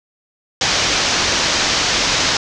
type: low-pass noise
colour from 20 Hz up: white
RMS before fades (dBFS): -17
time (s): 0.61-2.37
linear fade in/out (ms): 2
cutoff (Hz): 6400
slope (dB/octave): 48
effects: none